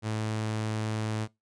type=tone; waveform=sawtooth; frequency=109 Hz; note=A2; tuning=16 cents flat; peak=-25 dBFS; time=0.02-1.28 s; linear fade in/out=50 ms; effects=noise-tail reverb RT60 0.2 s tail -23 dB re dry + resampled to 22050 Hz